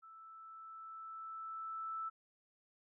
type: tone with level ramp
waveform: sine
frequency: 1318.5 Hz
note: E6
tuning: in tune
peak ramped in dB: -54 to -38 dBFS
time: 0.02-2.1 s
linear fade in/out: 20 ms
effects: none